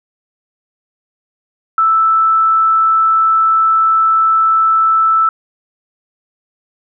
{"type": "tone", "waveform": "sine", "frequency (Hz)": 1318.5, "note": "E6", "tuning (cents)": 0, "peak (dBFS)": -8, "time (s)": [1.78, 5.29], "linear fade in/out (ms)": 2, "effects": []}